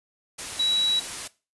sine tone in noise, 3900 Hz, B7, 23 cents flat, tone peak -20 dBFS, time 0.59-1 s, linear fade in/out 10 ms, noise white, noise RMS -34 dBFS, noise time 0.38-1.28 s, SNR +11 dB, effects noise-tail reverb RT60 0.3 s tail -19 dB re dry + resampled to 24000 Hz

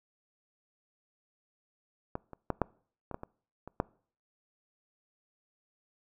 clicks, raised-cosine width 1 ms, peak -20 / -30 / -15 / -12 / -25 / -21 / -26 / -29 / -13 dBFS, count 9, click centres 2.154 / 2.333 / 2.503 / 2.617 / 3.113 / 3.144 / 3.234 / 3.676 / 3.801 s, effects noise-tail reverb RT60 0.5 s tail -24 dB re dry

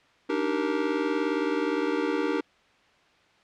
square chord, Eb major seventh, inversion third, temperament just, 291.7 / 311.1 / 388.9 / 466.7 Hz, D4 / Eb4 / G4 / Bb4, -12 / 0 / -14 / +2 cents, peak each -31 dBFS, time 0.29-2.41 s, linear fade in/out 10 ms, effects white hiss -60 dBFS RMS until 3.43 s + low-pass 3000 Hz 12 dB/octave

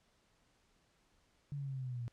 sine linear sweep, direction down, 144.8 to 116.54 Hz, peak -38 dBFS, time 1.52-2.08 s, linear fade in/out 0 ms, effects pink hiss -73 dBFS RMS until 2.12 s + low-pass 8000 Hz 12 dB/octave

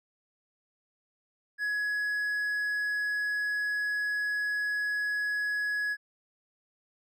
triangle tone, 1680 Hz, G#6, 19 cents sharp, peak -26 dBFS, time 1.58-5.97 s, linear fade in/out 50 ms, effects none

